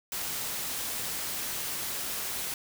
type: noise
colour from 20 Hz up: white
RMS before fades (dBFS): -34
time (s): 0.12-2.54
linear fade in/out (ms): 2
effects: none